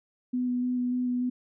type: tone with vibrato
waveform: sine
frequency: 248.4 Hz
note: B3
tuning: 10 cents sharp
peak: -25 dBFS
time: 0.33-1.3 s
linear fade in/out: 10 ms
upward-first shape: square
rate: 3.4 Hz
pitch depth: 10 cents each way
effects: none